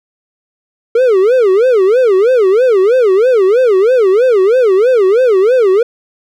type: tone with vibrato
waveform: triangle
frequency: 440 Hz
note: A4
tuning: in tune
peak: -4 dBFS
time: 0.95-5.83 s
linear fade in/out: 5 ms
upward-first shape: sine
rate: 3.1 Hz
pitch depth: 290 cents each way
effects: none